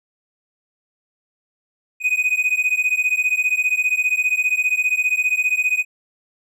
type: beating tone pair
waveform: triangle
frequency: 2489 / 2504 Hz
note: D#7 / D#7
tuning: 0 / +10 cents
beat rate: 15 Hz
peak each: -18 / -18 dBFS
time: 2-5.85 s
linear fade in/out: 50 ms
effects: none